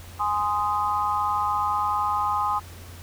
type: chord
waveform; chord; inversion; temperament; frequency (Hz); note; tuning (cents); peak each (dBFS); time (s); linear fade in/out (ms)
sine; Ab major; none; just; 830.6 / 1038.3 / 1245.9; Ab5 / C6 / Eb6; 0 / -14 / +2; -26; 0.19-2.6; 20
effects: added 87 Hz sine -41 dBFS peak until 3.02 s + pink hiss -46 dBFS RMS until 3.02 s